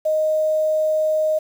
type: tone with quantisation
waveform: sine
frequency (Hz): 622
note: D#5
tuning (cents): -1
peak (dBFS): -16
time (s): 0.05-1.39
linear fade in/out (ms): 10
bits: 7
effects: none